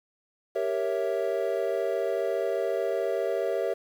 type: chord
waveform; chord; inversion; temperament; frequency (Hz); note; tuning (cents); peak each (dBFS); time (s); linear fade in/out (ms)
triangle; G diminished seventh; none; equal; 392 / 466.2 / 554.4 / 659.3; G4 / Bb4 / Db5 / Fb5; 0 / 0 / 0 / 0; -29; 0.55-3.74; 10
effects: 9-bit